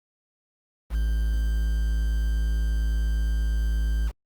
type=tone with quantisation; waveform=triangle; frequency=54.3 Hz; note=A1; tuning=22 cents flat; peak=-19 dBFS; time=0.9-4.12 s; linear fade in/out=50 ms; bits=7; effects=Opus 24 kbps